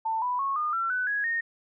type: tone with pitch steps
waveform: sine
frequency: 892 / 989.7 / 1098.2 / 1218.5 / 1352 / 1500.2 / 1664.5 / 1846.9 Hz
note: A5 / B5 / C#6 / D#6 / E6 / F#6 / G#6 / A#6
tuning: +23 / +3 / -17 / -37 / +43 / +23 / +3 / -17 cents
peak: -25 dBFS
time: 0.05-1.41 s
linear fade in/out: 10 ms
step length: 170 ms
effects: none